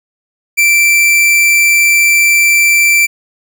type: tone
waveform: 45% pulse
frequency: 2343 Hz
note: D7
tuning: 5 cents flat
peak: -6 dBFS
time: 0.57-3.07 s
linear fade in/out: 20 ms
effects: none